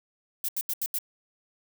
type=noise bursts; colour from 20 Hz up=violet; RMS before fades=-29 dBFS; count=5; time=0.44-0.986 s; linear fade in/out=2 ms; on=46 ms; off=79 ms; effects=none